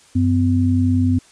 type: tone pair together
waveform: sine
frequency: 95 / 253.6 Hz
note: F#2 / B3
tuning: +46 / +46 cents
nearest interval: octave + perfect fourth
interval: 1700 cents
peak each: -16 dBFS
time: 0.15-1.19 s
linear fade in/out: 10 ms
effects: white hiss -50 dBFS RMS until 1.31 s + resampled to 22050 Hz